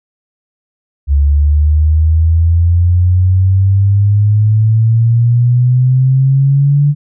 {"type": "exponential sweep", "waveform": "sine", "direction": "up", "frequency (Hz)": [70, 146.2], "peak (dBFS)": -6, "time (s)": [1.07, 6.95], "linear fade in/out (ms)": 50, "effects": []}